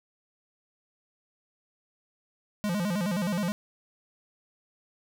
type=tone with vibrato; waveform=square; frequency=190 Hz; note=F#3; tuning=46 cents sharp; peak=-27 dBFS; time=2.64-3.52 s; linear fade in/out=0 ms; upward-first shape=square; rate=9.5 Hz; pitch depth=160 cents each way; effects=none